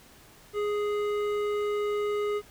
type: tone with hard clipping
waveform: sine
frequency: 415.3 Hz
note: G#4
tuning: in tune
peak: -28 dBFS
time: 0.53-2.42 s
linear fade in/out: 50 ms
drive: 12 dB
effects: pink hiss -54 dBFS RMS until 2.5 s